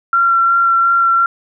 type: tone with vibrato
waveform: sine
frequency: 1367 Hz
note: F6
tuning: 37 cents flat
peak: -9 dBFS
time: 0.13-1.26 s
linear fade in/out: 2 ms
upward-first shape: sine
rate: 2.8 Hz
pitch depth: 12 cents each way
effects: none